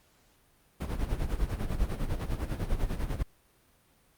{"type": "noise with tremolo", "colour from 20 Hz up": "brown", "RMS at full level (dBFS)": -28, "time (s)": [0.8, 3.23], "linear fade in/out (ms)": 10, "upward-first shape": "sine", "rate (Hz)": 10, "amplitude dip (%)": 70, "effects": ["pink hiss -65 dBFS RMS until 4.17 s", "Opus 48 kbps"]}